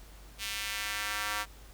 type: tone with high-pass filter sweep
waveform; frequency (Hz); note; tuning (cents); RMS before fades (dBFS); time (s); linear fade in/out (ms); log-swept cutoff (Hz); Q
square; 104.8; G#2; +16; -35; 0.38-1.46; 50; 2800 to 1200; 1.3
effects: added 50 Hz sine -50 dBFS peak until 1.73 s + pink hiss -56 dBFS RMS until 1.73 s